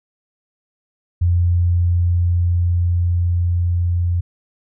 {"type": "tone with level ramp", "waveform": "sine", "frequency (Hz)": 87.31, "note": "F2", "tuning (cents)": 0, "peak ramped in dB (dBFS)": [-12, -15], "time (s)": [1.21, 4.21], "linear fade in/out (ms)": 10, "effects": []}